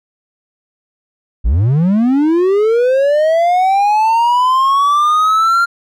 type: linear sweep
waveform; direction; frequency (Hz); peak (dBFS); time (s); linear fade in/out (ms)
triangle; up; 46.25 to 1396.9; -7; 1.44-5.66; 20
effects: none